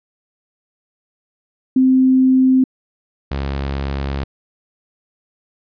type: tone pair in turn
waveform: sine / sawtooth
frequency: 260 / 68.87 Hz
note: C4 / C#2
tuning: -11 / -11 cents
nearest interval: octave + major seventh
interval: 2300 cents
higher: first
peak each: -9 / -16 dBFS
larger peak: first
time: 1.76-2.64 / 3.31-4.24 s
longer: second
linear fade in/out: 5 ms
effects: resampled to 11025 Hz